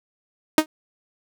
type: tone with exponential decay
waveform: sawtooth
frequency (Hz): 311.1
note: D#4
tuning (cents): 0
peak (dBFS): -5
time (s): 0.58-0.66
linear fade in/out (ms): 2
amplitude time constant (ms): 16
effects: none